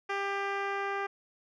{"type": "tone with low-pass filter sweep", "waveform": "10% pulse", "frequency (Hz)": 397.2, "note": "G4", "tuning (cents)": 23, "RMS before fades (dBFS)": -33, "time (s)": [0.09, 1.07], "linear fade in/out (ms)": 10, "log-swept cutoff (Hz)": [3100, 1900], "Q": 0.79, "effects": []}